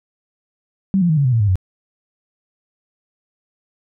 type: tone with pitch steps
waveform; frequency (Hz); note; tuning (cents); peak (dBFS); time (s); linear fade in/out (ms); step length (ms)
sine; 192.9 / 173.85 / 156.68 / 141.21 / 127.27 / 114.7 / 103.37 / 93.16; G3 / F3 / D#3 / C#3 / C3 / A#2 / G#2 / F#2; -28 / -8 / +12 / +32 / -48 / -28 / -8 / +12; -12; 0.94-1.556; 0; 77
effects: none